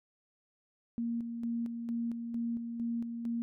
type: tone with tremolo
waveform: sine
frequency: 233.5 Hz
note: A#3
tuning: 3 cents sharp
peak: -31 dBFS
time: 0.98-3.42 s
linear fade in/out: 0 ms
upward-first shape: square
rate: 2.2 Hz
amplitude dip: 45%
effects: none